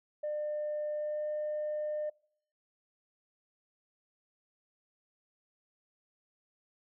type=tone with pitch glide; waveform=sine; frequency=600 to 603.8 Hz; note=D5 to D5; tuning=+37 to +48 cents; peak=-31 dBFS; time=0.23-2.1 s; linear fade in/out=10 ms; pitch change=+11 cents; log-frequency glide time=0.92-1.27 s; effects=noise-tail reverb RT60 0.6 s tail -25 dB re dry + tanh soft clip ceiling -29 dBFS